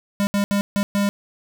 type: tone bursts at uneven times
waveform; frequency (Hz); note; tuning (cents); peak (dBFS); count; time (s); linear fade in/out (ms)
square; 201.6; G3; +49; -18; 5; 0.2-0.27 / 0.34-0.44 / 0.51-0.61 / 0.76-0.83 / 0.95-1.09; 0
effects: none